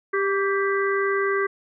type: harmonic tone with a mistuned harmonic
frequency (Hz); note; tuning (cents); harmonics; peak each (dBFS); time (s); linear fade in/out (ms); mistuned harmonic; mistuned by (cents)
395.3; G4; +15; 1 / 3 / 4 / 5; -22 / -27 / -28 / -29; 0.13-1.47; 10; 3; -38
effects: none